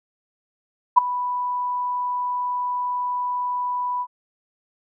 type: tone with ADSR envelope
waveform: sine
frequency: 987.8 Hz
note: B5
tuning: in tune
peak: -5 dBFS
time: 0.96-4.07 s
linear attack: 21 ms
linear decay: 9 ms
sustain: -17 dB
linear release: 59 ms
effects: none